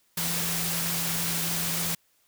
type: tone in noise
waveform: sine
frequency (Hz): 167.9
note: E3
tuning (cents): +32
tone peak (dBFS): -34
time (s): 0.17-1.95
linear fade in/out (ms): 5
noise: white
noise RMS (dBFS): -29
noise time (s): 0.17-1.95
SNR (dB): -8
effects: white hiss -67 dBFS RMS until 2.27 s